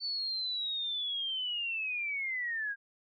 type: linear sweep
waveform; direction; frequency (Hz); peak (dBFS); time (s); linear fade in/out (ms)
sine; down; 4518 to 1600; -32; 0-2.76; 50
effects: none